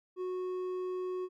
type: tone with hard clipping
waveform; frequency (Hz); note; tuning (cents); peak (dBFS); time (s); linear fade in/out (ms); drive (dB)
sine; 367.3; F#4; -13; -35; 0.16-1.29; 50; 5
effects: none